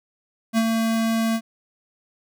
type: tone with ADSR envelope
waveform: square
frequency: 225.6 Hz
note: A3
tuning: 44 cents sharp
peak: -16 dBFS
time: 0.53-1.41 s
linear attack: 47 ms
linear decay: 47 ms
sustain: -4 dB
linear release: 61 ms
effects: none